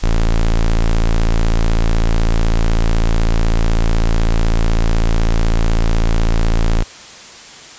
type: tone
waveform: square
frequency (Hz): 28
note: A0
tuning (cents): +31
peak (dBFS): -11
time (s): 0.02-6.84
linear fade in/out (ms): 20
effects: white hiss -36 dBFS RMS until 7.78 s + resampled to 16000 Hz